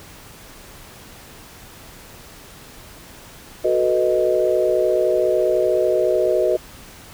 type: chord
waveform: sine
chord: B dominant seventh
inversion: second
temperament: equal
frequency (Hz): 370 / 440 / 493.9 / 622.3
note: F#4 / A4 / B4 / D#5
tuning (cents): 0 / 0 / 0 / 0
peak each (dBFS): -20 / -24 / -21 / -19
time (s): 3.64-6.57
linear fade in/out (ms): 10
effects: pink hiss -42 dBFS RMS until 7.13 s